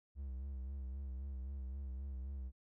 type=tone with vibrato; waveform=triangle; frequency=66.5 Hz; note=C2; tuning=29 cents sharp; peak=-39 dBFS; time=0.15-2.52 s; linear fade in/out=50 ms; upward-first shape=sine; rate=3.8 Hz; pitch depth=76 cents each way; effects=none